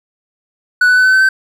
triangle tone with pitch steps, 1480 / 1492.9 / 1505.9 / 1519 / 1532.2 / 1545.5 Hz, F#6 / F#6 / F#6 / F#6 / G6 / G6, 0 / +15 / +30 / +45 / -40 / -25 cents, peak -5 dBFS, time 0.81-1.29 s, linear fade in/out 5 ms, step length 80 ms, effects none

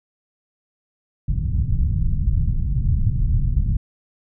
pink low-pass noise, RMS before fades -19 dBFS, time 1.28-3.77 s, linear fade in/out 5 ms, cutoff 140 Hz, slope 24 dB/octave, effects none

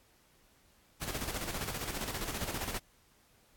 pink noise with tremolo, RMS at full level -36 dBFS, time 1.01-2.79 s, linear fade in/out 10 ms, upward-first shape square, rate 15 Hz, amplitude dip 50%, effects pink hiss -66 dBFS RMS until 3.56 s + AAC 64 kbps

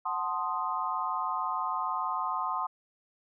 sine chord, F# diminished seventh, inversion none, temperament equal, 740 / 880 / 1046.5 / 1244.5 Hz, F#5 / A5 / C6 / Eb6, 0 / 0 / 0 / 0 cents, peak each -37 / -36 / -32 / -34 dBFS, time 0.05-2.67 s, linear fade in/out 10 ms, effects none

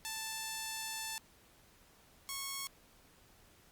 5% pulse tone pair in turn, 882 / 1098.2 Hz, A5 / C#6, +4 / -17 cents, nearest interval major third, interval 379 cents, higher second, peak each -27 dBFS, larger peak neither, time 0.05-1.18 / 2.29-2.67 s, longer first, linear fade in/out 0 ms, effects pink hiss -64 dBFS RMS until 3.71 s + Opus 48 kbps

